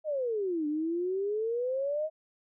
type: exponential two-way sweep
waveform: sine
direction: down then up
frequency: 637 to 293.7 to 637 Hz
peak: -28 dBFS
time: 0.04-2.1 s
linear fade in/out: 50 ms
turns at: 0.67 s
effects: none